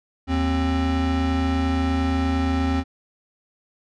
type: tone pair together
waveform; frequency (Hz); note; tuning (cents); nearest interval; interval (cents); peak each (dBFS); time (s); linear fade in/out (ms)
square; 78.7 / 264.7; D#2 / C4; +20 / +20; octave + major sixth; 2100; -23; 0.27-2.84; 50
effects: low-pass 4000 Hz 12 dB/octave